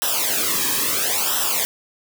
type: noise with flanger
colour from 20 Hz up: white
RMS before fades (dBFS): -21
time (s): 0.02-1.65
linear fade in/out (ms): 0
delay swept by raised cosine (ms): 0.44 to 1.44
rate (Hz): 0.74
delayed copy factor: -0.85
effects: none